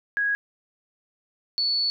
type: tone pair in turn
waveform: sine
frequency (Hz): 1654 / 4441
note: G#6 / C#8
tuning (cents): -8 / +2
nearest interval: octave + perfect fourth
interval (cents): 1710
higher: second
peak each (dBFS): -21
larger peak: neither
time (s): 0.17-0.35 / 1.58-1.9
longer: second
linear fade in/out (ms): 0
effects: none